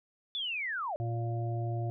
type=linear sweep; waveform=sine; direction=down; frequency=3520 to 562 Hz; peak=-32 dBFS; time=0.35-0.96 s; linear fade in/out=0 ms
type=harmonic tone; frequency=116.54 Hz; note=A#2; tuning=in tune; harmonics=1 / 3 / 5 / 6; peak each=-31 / -41 / -46 / -41 dBFS; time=1-1.9 s; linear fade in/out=0 ms
effects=none